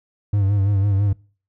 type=tone with vibrato; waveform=triangle; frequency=99.8 Hz; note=G2; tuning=32 cents sharp; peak=-13 dBFS; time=0.33-1.13 s; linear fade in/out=5 ms; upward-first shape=sine; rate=6 Hz; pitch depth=58 cents each way; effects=noise-tail reverb RT60 0.4 s tail -24 dB re dry